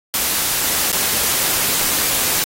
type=noise with dropouts; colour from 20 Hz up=white; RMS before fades=-18 dBFS; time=0.14-2.44 s; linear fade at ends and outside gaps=0 ms; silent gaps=0.918-0.928 s; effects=AAC 48 kbps